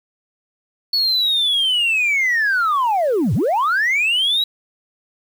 sine linear two-way sweep, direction down then up, 4435 to 86.4 to 3918 Hz, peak -13 dBFS, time 0.93-4.44 s, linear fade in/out 5 ms, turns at 3.34 s, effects tanh soft clip ceiling -12 dBFS + 7-bit

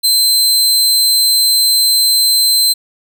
sawtooth tone, 4100 Hz, C8, 36 cents flat, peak -6 dBFS, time 0.03-2.74 s, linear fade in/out 20 ms, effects none

